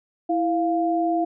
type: tone pair together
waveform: sine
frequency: 329.9 / 698.5 Hz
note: E4 / F5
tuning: +1 / 0 cents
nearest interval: octave + minor second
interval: 1299 cents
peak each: -22 dBFS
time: 0.29-1.25 s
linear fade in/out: 10 ms
effects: none